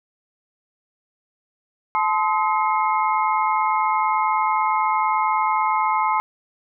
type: tone cluster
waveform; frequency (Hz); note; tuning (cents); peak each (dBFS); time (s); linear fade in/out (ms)
sine; 866 / 1035 / 1271 / 2150; A5 / C6 / D#6 / C7; -28 / -19 / +36 / +47; -21 / -21 / -25 / -29; 1.95-6.2; 0
effects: none